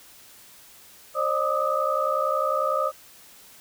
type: tone cluster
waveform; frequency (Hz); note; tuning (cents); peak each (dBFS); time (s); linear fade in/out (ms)
sine; 535 / 606 / 1207 / 1267; C5 / D#5 / D6 / D#6; +38 / -46 / +47 / +31; -27; 1.14-2.92; 50
effects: white hiss -50 dBFS RMS until 3.6 s